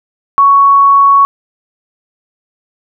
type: tone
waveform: sine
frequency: 1114 Hz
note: C#6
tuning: 8 cents sharp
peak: -3 dBFS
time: 0.38-1.25 s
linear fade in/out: 0 ms
effects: none